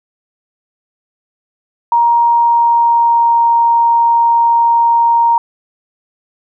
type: tone with pitch glide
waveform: sine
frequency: 940 to 933 Hz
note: A#5 to A#5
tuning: +14 to +1 cents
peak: -7 dBFS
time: 1.92-5.38 s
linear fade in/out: 2 ms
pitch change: -13 cents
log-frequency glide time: 2.19-3.43 s
effects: none